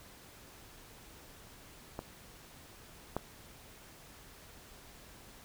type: clicks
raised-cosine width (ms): 1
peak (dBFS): -24 / -19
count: 2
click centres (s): 1.991 / 3.166
effects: pink hiss -55 dBFS RMS until 5.44 s